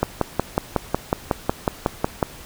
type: click train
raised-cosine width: 1 ms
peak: -3 dBFS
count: 13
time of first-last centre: 0.03-2.228 s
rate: 5.46 Hz
effects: pink hiss -41 dBFS RMS until 2.45 s